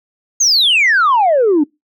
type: exponential sweep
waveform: sine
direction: down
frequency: 6645 to 278.4 Hz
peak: -7 dBFS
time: 0.4-1.64 s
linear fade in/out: 10 ms
effects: noise-tail reverb RT60 0.2 s tail -25 dB re dry + tanh soft clip ceiling -6 dBFS